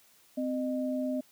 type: tone pair together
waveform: sine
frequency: 258.4 / 613 Hz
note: C4 / D#5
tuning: -21 / -26 cents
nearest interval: octave + minor third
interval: 1495 cents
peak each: -30 / -34 dBFS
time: 0.37-1.21 s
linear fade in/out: 10 ms
effects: white hiss -62 dBFS RMS until 1.31 s + high-pass 80 Hz 12 dB/octave